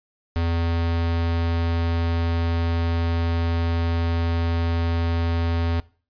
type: tone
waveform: square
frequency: 84 Hz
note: E2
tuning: 33 cents sharp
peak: -21 dBFS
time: 0.36-5.8 s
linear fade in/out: 0 ms
effects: noise-tail reverb RT60 0.4 s tail -21 dB re dry + resampled to 11025 Hz